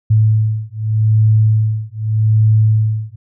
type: beating tone pair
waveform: sine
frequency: 108.5 / 109.33 Hz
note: A2 / A2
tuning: -24 / -11 cents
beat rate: 0.83 Hz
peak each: -13 dBFS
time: 0.1-3.16 s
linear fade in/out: 10 ms
effects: none